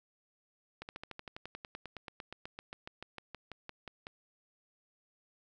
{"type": "slowing click train", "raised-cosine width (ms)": 0.3, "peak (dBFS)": -27, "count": 28, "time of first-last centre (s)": [0.82, 4.069], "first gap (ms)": 69, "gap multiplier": 1.04, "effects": []}